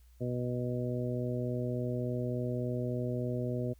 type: harmonic tone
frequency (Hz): 123.47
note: B2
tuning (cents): 0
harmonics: 1 / 2 / 3 / 4 / 5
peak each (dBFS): -34 / -37 / -39 / -40 / -41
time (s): 0.2-3.74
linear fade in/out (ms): 20
effects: added 60 Hz sine -56 dBFS peak until 3.79 s + white hiss -71 dBFS RMS until 3.79 s